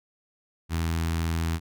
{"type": "tone with notch filter", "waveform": "sawtooth", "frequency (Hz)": 82.41, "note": "E2", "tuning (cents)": 0, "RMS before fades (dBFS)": -27, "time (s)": [0.69, 1.6], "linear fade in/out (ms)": 50, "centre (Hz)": 540, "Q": 1.1, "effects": []}